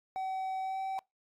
triangle tone with pitch glide, 760 to 768.4 Hz, F#5 to G5, +46 to -35 cents, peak -31 dBFS, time 0.16-0.99 s, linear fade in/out 0 ms, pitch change +19 cents, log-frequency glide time 0.61-0.8 s, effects noise-tail reverb RT60 0.2 s tail -25 dB re dry + AAC 48 kbps

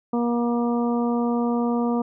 harmonic tone, 237.9 Hz, A#3, 35 cents sharp, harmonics 1 / 2 / 3 / 4 / 5, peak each -21 / -27 / -31 / -33 / -35 dBFS, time 0.13-2.02 s, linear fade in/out 5 ms, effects none

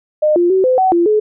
sine tone with pitch steps, 609 / 348.9 / 378.6 / 511 / 753 / 343.1 / 426.3 Hz, D#5 / F4 / F#4 / C5 / F#5 / F4 / G#4, -37 / -2 / +40 / -41 / +30 / -31 / +45 cents, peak -9 dBFS, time 0.22-1.2 s, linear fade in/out 10 ms, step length 140 ms, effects none

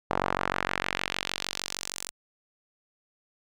sawtooth tone with band-pass filter sweep, 46.48 Hz, F#1, 9 cents sharp, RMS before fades -32 dBFS, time 0.1-2.11 s, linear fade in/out 10 ms, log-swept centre 870 to 8700 Hz, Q 1.3, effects none

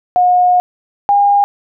sine tone pair in turn, 721 / 809.3 Hz, F#5 / G#5, -45 / -45 cents, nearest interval major second, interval 200 cents, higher second, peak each -7 / -7 dBFS, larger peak neither, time 0.16-0.6 / 1.09-1.44 s, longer first, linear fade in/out 0 ms, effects none

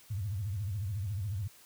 sine tone with vibrato, 100 Hz, G2, 35 cents sharp, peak -32 dBFS, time 0.1-1.48 s, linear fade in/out 10 ms, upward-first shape sine, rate 14 Hz, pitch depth 200 cents each way, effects white hiss -58 dBFS RMS until 1.65 s

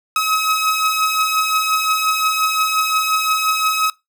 sawtooth beating tone pair, 1273 / 1278.7 Hz, D#6 / D#6, +39 / +47 cents, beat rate 5.7 Hz, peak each -18 / -13 dBFS, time 0.16-3.9 s, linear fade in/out 2 ms, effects noise-tail reverb RT60 0.2 s tail -22 dB re dry

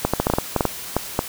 clicks, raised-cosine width 1 ms, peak -3 dBFS, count 12, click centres 0.05 / 0.136 / 0.2 / 0.269 / 0.3 / 0.337 / 0.385 / 0.563 / 0.608 / 0.653 / 0.966 / 1.191 s, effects white hiss -33 dBFS RMS until 1.28 s

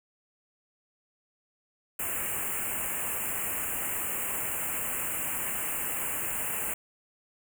white band-stop noise, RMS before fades -32 dBFS, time 1.99-6.74 s, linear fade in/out 5 ms, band 2900 to 7100 Hz, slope 96 dB/octave, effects none

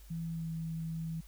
sine tone with pitch glide, 165.1 to 162.55 Hz, E3 to E3, +3 to -24 cents, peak -35 dBFS, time 0.1-1.21 s, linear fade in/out 10 ms, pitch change -27 cents, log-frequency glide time 0.28-0.51 s, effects added 50 Hz sine -51 dBFS peak until 1.27 s + white hiss -62 dBFS RMS until 1.27 s

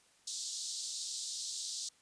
pink band-pass noise, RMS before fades -41 dBFS, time 0.27-1.89 s, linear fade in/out 5 ms, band 3800 to 8700 Hz, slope 48 dB/octave, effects white hiss -67 dBFS RMS until 2.01 s + resampled to 22050 Hz

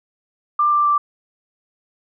sine tone with pitch steps, 1188 / 1180.5 / 1173 Hz, D6 / D6 / D6, +20 / +9 / -2 cents, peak -13 dBFS, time 0.59-0.98 s, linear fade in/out 5 ms, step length 130 ms, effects none

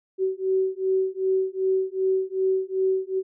sine beating tone pair, 378 / 380.6 Hz, F#4 / F#4, +37 / +49 cents, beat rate 2.6 Hz, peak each -24 dBFS, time 0.18-3.23 s, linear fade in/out 50 ms, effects none

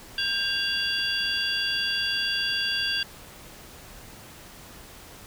sine tone cluster, 1591 / 2787 / 3372 / 4693 Hz, G6 / F7 / G#7 / D8, +25 / -4 / +26 / -2 cents, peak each -29 dBFS, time 0.18-3.03 s, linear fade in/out 2 ms, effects tanh soft clip ceiling -16 dBFS + pink hiss -46 dBFS RMS until 5.26 s

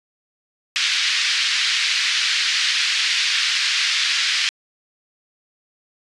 white band-pass noise, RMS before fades -20 dBFS, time 0.76-4.49 s, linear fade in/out 0 ms, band 1700 to 4800 Hz, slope 24 dB/octave, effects resampled to 24000 Hz

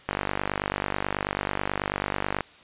click train, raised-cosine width 0.5 ms, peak -10 dBFS, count 115, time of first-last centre 0.09-2.407 s, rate 49.2 Hz, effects white hiss -51 dBFS RMS until 2.63 s + resampled to 8000 Hz

